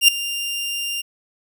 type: tone with ADSR envelope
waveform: sawtooth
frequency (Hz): 2794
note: F7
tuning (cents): 0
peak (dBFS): -3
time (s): 0.01-1.02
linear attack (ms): 73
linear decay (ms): 3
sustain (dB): -17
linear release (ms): 15
effects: none